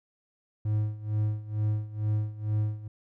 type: tone with tremolo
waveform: triangle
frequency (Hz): 106.5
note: G#2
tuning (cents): +44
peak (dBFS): -21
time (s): 0.65-2.88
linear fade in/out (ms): 5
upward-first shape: sine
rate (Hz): 2.2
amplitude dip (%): 85
effects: none